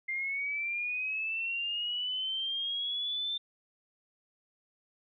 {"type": "linear sweep", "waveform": "sine", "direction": "up", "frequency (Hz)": [2093, 3577], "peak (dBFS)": -31, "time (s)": [0.08, 3.38], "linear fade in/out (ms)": 10, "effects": []}